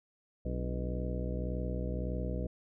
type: harmonic tone with a mistuned harmonic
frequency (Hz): 61.74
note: B1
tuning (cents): 0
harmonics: 1 / 2 / 3 / 4 / 5 / 6 / 7 / 8 / 10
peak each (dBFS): -35 / -40 / -40 / -45 / -46 / -47 / -48 / -43 / -46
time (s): 0.45-2.47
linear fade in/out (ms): 5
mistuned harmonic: 4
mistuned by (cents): +110
effects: none